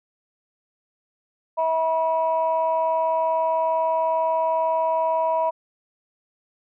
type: tone pair together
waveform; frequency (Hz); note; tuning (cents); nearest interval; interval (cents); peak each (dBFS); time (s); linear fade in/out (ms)
sine; 646.7 / 969; E5 / B5; -33 / -33; perfect fifth; 700; -21; 1.57-5.51; 20
effects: tanh soft clip ceiling -12 dBFS